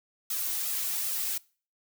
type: noise with flanger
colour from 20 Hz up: blue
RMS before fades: -31 dBFS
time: 0.3-1.38 s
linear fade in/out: 5 ms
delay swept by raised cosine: 1.5 to 2.8 ms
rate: 2.6 Hz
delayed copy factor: +0.6
effects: noise-tail reverb RT60 0.4 s tail -23 dB re dry